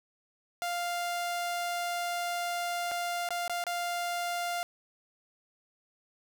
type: tone with dropouts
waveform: sawtooth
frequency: 698.5 Hz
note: F5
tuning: in tune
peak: -27 dBFS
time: 0.62-4.63 s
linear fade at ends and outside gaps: 0 ms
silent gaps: 2.913-2.917 / 3.289-3.306 / 3.479-3.496 / 3.639-3.667 s
effects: none